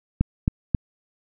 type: click train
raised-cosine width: 5 ms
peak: -6 dBFS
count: 3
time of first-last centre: 0.21-0.748 s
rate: 3.72 Hz
effects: none